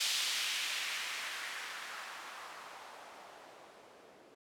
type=noise with low-pass filter sweep; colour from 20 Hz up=violet; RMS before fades=-41 dBFS; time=0-4.35 s; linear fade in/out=10 ms; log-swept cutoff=3700 to 410 Hz; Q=1.3; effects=none